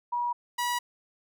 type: tone pair in turn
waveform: sine / sawtooth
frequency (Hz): 963 / 969.7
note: B5 / B5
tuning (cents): -44 / -32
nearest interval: unison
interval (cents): 12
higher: second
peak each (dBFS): -26 / -23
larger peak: second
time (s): 0.12-0.33 / 0.58-0.79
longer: neither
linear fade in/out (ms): 10
effects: none